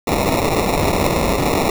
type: noise with sample-and-hold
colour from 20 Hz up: white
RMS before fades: -17 dBFS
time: 0.07-1.7 s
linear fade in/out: 2 ms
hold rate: 1575 Hz
effects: none